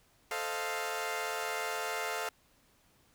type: chord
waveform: 15% pulse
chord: F dominant seventh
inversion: first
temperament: equal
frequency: 440 / 523.3 / 622.3 / 698.5 Hz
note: A4 / C5 / Eb5 / F5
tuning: 0 / 0 / 0 / 0 cents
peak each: -32 / -35 / -36 / -31 dBFS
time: 0.31-2.29 s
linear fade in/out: 2 ms
effects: pink hiss -67 dBFS RMS until 3.14 s